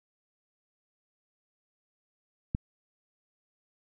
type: click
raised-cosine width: 5 ms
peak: -16 dBFS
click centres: 2.549 s
effects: none